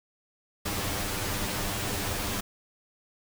pink noise with comb filter, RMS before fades -31 dBFS, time 0.65-2.41 s, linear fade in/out 10 ms, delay 10 ms, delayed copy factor +0.9, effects none

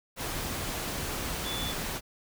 sine tone in noise, 3466 Hz, A7, 27 cents flat, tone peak -35 dBFS, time 1.43-1.75 s, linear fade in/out 50 ms, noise pink, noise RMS -34 dBFS, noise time 0.16-2.01 s, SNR -4 dB, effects none

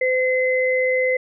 sine tone pair together, 511.6 / 2048 Hz, C5 / C7, -39 / -38 cents, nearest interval 2 octaves, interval 2401 cents, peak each -18 / -21 dBFS, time 0.01-1.17 s, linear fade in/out 5 ms, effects none

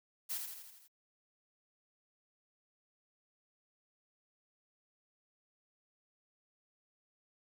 blue noise with echo, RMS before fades -38 dBFS, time 0.29-0.39 s, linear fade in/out 20 ms, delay 82 ms, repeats 6, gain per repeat -4 dB, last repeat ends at 0.882 s, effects none

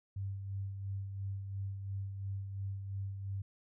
sine tone with tremolo, 98 Hz, G2, in tune, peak -35 dBFS, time 0.16-3.42 s, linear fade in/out 5 ms, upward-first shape sine, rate 2.9 Hz, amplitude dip 45%, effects none

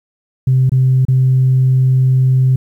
sine tone with dropouts, 130 Hz, C3, 11 cents flat, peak -7 dBFS, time 0.47-2.56 s, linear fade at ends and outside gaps 5 ms, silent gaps 0.695-0.718 / 1.052-1.083 s, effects tanh soft clip ceiling -4 dBFS + 8-bit

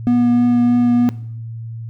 triangle tone with vibrato, 241.8 Hz, B3, 36 cents flat, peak -9 dBFS, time 0.07-1.09 s, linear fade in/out 0 ms, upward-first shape triangle, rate 3.2 Hz, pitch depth 11 cents each way, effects noise-tail reverb RT60 0.7 s tail -18 dB re dry + added 114 Hz sine -26 dBFS peak until 1.89 s

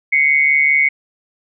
sine tone pair together, 2068 / 2213 Hz, C7 / C#7, -21 / -3 cents, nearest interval minor second, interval 118 cents, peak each -15 / -12 dBFS, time 0.12-0.89 s, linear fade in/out 10 ms, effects none

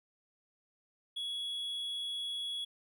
triangle tone, 3359 Hz, G#7, 19 cents sharp, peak -34 dBFS, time 1.16-2.65 s, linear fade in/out 10 ms, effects none

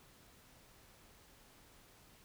silence, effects pink hiss -63 dBFS RMS until 2.24 s

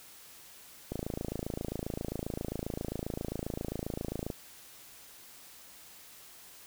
click train, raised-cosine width 2 ms, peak -21 dBFS, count 94, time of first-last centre 0.92-4.302 s, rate 27.5 Hz, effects white hiss -53 dBFS RMS until 6.66 s

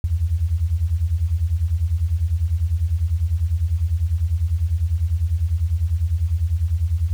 sine beating tone pair, 75.6 / 85.6 Hz, D#2 / F2, -49 / -34 cents, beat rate 10 Hz, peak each -22 / -19 dBFS, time 0.04-7.13 s, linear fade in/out 0 ms, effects 8-bit

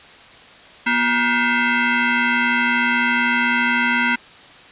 sine tone with frequency modulation, 241.1 Hz, B3, 41 cents flat, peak -15 dBFS, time 0.86-4.16 s, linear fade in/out 10 ms, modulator 596 Hz, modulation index 4, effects white hiss -43 dBFS RMS until 4.71 s + resampled to 8000 Hz

